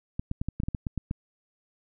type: clicks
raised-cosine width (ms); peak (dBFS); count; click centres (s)
5; -17; 11; 0.195 / 0.314 / 0.415 / 0.486 / 0.601 / 0.635 / 0.685 / 0.748 / 0.868 / 0.977 / 1.111
effects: none